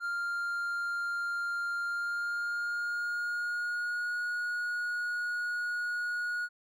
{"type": "tone with pitch glide", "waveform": "triangle", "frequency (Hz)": [1397, 1447.9], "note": ["F6", "F#6"], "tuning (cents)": [0, -38], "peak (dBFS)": -29, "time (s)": [0, 6.49], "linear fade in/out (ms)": 50, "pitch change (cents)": 62, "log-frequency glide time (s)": [1.84, 4.16], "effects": []}